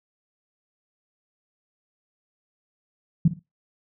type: tone with echo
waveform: sine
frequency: 165.3 Hz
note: E3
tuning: 5 cents sharp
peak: -12 dBFS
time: 3.25-3.28 s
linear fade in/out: 5 ms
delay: 57 ms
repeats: 2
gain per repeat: -14 dB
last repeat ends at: 3.394 s
effects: noise-tail reverb RT60 0.2 s tail -19 dB re dry